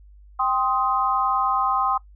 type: chord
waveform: sine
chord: C minor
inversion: second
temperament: just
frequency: 784.9 / 1046.5 / 1255.8 Hz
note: G5 / C6 / Eb6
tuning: +2 / 0 / +16 cents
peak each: -24 / -23 / -23 dBFS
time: 0.39-1.98 s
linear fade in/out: 10 ms
effects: noise-tail reverb RT60 0.1 s tail -20 dB re dry + added 50 Hz sine -45 dBFS peak until 2.15 s